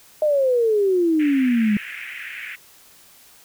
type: exponential sweep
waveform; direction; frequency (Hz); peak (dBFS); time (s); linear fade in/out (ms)
sine; down; 622.3 to 202.3; -15; 0.22-1.77; 2
type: band-pass noise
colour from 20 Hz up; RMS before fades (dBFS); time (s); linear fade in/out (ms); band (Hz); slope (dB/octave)
white; -34; 1.19-2.56; 10; 1600 to 2600; 48
effects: white hiss -50 dBFS RMS until 3.44 s